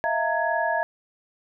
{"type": "tone cluster", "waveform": "sine", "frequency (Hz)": [645, 687, 919, 1674], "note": ["E5", "F5", "A#5", "G#6"], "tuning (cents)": [-38, -29, -25, 13], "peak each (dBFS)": -27, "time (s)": [0.04, 0.83], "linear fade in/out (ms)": 0, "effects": []}